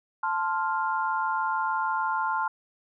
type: chord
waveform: sine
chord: F major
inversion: first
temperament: equal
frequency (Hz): 880 / 1046.5 / 1396.9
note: A5 / C6 / F6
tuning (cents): 0 / 0 / 0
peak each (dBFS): -28 / -29 / -30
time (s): 0.23-2.48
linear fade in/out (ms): 5
effects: none